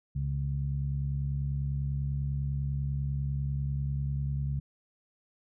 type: harmonic tone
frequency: 70.1 Hz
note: C#2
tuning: 20 cents sharp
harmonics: 1 / 2 / 3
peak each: -33 / -30 / -46 dBFS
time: 0.15-4.6 s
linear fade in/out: 10 ms
effects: none